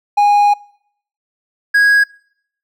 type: tone pair in turn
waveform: triangle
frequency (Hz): 822 / 1649.7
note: G#5 / G#6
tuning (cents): -18 / -12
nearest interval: octave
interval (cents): 1206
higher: second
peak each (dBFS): -6 / -6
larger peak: neither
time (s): 0.17-0.54 / 1.74-2.04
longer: first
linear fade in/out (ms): 10
effects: noise-tail reverb RT60 0.7 s tail -25 dB re dry